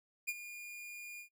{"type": "tone with ADSR envelope", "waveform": "45% pulse", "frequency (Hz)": 2424, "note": "D#7", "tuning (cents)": -46, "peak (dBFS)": -32, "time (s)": [0.27, 1.29], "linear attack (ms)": 19, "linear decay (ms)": 41, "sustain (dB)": -13, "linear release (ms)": 99, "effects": ["noise-tail reverb RT60 0.1 s tail -22 dB re dry"]}